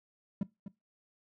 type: tone with echo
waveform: triangle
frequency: 195.8 Hz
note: G3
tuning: 2 cents flat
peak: -26 dBFS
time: 0.41-0.43 s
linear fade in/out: 2 ms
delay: 250 ms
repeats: 1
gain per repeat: -11 dB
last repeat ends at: 0.68 s
effects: noise-tail reverb RT60 0.2 s tail -19 dB re dry + high-pass 80 Hz 12 dB/octave